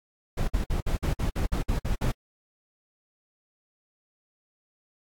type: noise bursts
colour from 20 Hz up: brown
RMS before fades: -25 dBFS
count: 11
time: 0.37-2.12 s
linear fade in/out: 10 ms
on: 110 ms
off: 54 ms
effects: AAC 64 kbps